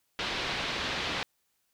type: low-pass noise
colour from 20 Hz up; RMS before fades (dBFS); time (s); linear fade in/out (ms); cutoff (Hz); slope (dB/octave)
white; -33; 0.19-1.23; 0; 4000; 24
effects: white hiss -75 dBFS RMS until 1.73 s